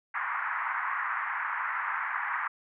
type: band-pass noise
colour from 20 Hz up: pink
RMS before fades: -32 dBFS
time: 0.14-2.48 s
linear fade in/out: 10 ms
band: 940 to 2000 Hz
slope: 48 dB/octave
effects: none